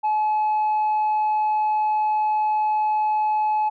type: tone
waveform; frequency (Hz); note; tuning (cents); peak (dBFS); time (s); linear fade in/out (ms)
sine; 855; A5; -50; -16; 0.03-3.7; 20
effects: tanh soft clip ceiling -17 dBFS